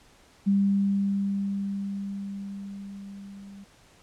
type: tone with level ramp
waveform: sine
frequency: 198.3 Hz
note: G3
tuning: 20 cents sharp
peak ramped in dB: -18 to -42 dBFS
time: 0.46-3.65 s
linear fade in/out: 20 ms
effects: pink hiss -57 dBFS RMS until 4.02 s + low-pass 9000 Hz 12 dB/octave